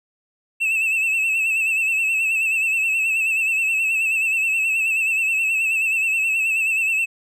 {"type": "tone with vibrato", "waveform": "triangle", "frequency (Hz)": 2637, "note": "E7", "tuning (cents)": 0, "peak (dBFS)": -16, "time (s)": [0.6, 7.06], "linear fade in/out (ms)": 20, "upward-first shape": "sine", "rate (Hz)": 9.4, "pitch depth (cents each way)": 55, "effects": []}